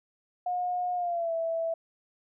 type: tone with pitch glide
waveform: sine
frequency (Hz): 719 to 659.3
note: F#5 to E5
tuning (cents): -50 to 0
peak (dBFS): -27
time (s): 0.46-1.74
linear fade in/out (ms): 5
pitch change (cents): -150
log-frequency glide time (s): 0.95-1.33
effects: none